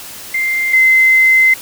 sine tone pair in turn, 2093 / 2064 Hz, C7 / C7, 0 / -24 cents, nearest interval unison, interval 24 cents, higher first, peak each -13 / -6 dBFS, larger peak second, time 0.34-0.73 / 0.73-1.54 s, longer second, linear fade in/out 5 ms, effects white hiss -31 dBFS RMS until 1.61 s

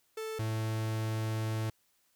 45% pulse tone pair in turn, 440 / 110.38 Hz, A4 / A2, 0 / +6 cents, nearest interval 2 octaves, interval 2394 cents, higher first, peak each -36 / -31 dBFS, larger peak second, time 0.17-0.39 / 0.39-1.7 s, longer second, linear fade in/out 5 ms, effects white hiss -72 dBFS RMS until 2.15 s

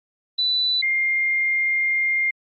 sine tone pair in turn, 3980 / 2114 Hz, B7 / C7, +13 / +17 cents, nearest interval major seventh, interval 1096 cents, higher first, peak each -18 dBFS, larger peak neither, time 0.38-0.82 / 0.82-2.31 s, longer second, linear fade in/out 10 ms, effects Opus 48 kbps

